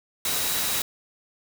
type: tone in noise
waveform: sine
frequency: 3865 Hz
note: B7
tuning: 38 cents flat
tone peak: -35 dBFS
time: 0.25-0.82 s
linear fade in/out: 2 ms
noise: white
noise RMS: -26 dBFS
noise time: 0.25-0.82 s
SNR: -12 dB
effects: none